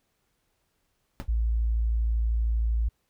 brown noise with exponential decay, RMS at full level -29 dBFS, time 1.2-1.29 s, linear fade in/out 0 ms, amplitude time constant 19 ms
sine tone, 56.4 Hz, A1, 44 cents sharp, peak -22 dBFS, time 1.28-2.89 s, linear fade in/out 10 ms
effects pink hiss -74 dBFS RMS until 3.09 s

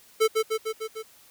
square tone with echo, 440 Hz, A4, in tune, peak -18 dBFS, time 0.2-0.28 s, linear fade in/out 20 ms, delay 150 ms, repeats 5, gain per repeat -3 dB, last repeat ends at 1.03 s, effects white hiss -55 dBFS RMS until 1.3 s

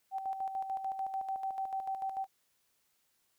sine tone with tremolo, 772 Hz, G5, 27 cents flat, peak -32 dBFS, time 0.11-2.27 s, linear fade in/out 50 ms, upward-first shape square, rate 6.8 Hz, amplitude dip 55%, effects white hiss -75 dBFS RMS until 3.38 s

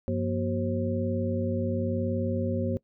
sine tone cluster, 97.2 / 176.2 / 237.1 / 376.6 / 534 Hz, G2 / F3 / A#3 / F#4 / C5, -14 / +16 / +30 / +31 / +35 cents, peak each -30 / -36 / -30 / -35 / -32 dBFS, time 0.08-2.77 s, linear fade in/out 0 ms, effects noise-tail reverb RT60 0.1 s tail -21 dB re dry

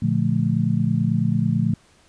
sine chord, Bb major seventh, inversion none, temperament just, 116.54 / 145.68 / 174.81 / 218.5 Hz, Bb2 / D3 / F3 / A3, 0 / -14 / +2 / -12 cents, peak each -23 dBFS, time 0.02-1.74 s, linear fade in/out 5 ms, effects pink hiss -56 dBFS RMS until 2.08 s + resampled to 22050 Hz

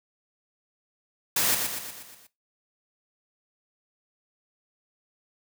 white noise with echo, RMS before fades -24 dBFS, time 1.36-1.55 s, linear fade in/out 5 ms, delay 120 ms, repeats 6, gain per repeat -5 dB, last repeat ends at 2.27 s, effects noise-tail reverb RT60 0.2 s tail -17 dB re dry + high-pass 100 Hz 12 dB/octave

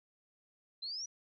sine exponential sweep, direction up, 4019 to 5920 Hz, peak -38 dBFS, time 0.82-1.06 s, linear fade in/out 10 ms, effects none

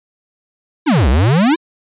square exponential two-way sweep, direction down then up, 349.2 to 58.9 to 349.2 Hz, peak -10 dBFS, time 0.86-1.56 s, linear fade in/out 20 ms, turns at 1.09 s, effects resampled to 8000 Hz

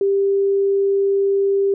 sine tone, 395.1 Hz, G4, 14 cents sharp, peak -14 dBFS, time 0.01-1.74 s, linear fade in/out 2 ms, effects none

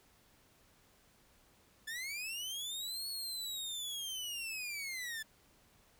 sawtooth linear two-way sweep, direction up then down, 1728 to 4400 to 1728 Hz, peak -36 dBFS, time 1.87-5.23 s, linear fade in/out 10 ms, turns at 3.08 s, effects pink hiss -67 dBFS RMS until 5.99 s

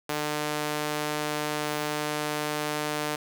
sawtooth tone with high-pass filter, 150.1 Hz, D3, 38 cents sharp, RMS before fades -30 dBFS, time 0.09-3.16 s, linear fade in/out 5 ms, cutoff 380 Hz, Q 0.6, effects 9-bit

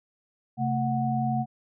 sine tone cluster, 133 / 223.7 / 737 Hz, C3 / A3 / F#5, +29 / +29 / -7 cents, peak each -28 dBFS, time 0.57-1.46 s, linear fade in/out 50 ms, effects none

